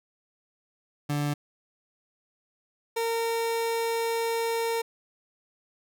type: tone pair in turn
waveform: 30% pulse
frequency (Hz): 146 / 459.1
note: D3 / A#4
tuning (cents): -10 / -26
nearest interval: octave + minor sixth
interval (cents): 1984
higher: second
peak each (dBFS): -23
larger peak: neither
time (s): 1.09-1.34 / 2.96-4.82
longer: second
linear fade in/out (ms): 10
effects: none